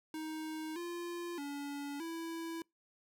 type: tone with pitch steps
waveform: square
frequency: 313.7 / 346.3 / 284.9 / 330.4 Hz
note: D#4 / F4 / C#4 / E4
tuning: +14 / -15 / +48 / +4 cents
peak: -40 dBFS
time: 0.14-2.62 s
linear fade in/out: 2 ms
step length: 620 ms
effects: noise-tail reverb RT60 0.2 s tail -26 dB re dry